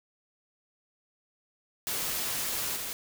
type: noise with level steps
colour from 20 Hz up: white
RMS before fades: -32 / -36 dBFS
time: 1.87-2.93 s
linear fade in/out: 0 ms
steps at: 2.76 s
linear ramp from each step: 5 ms
effects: none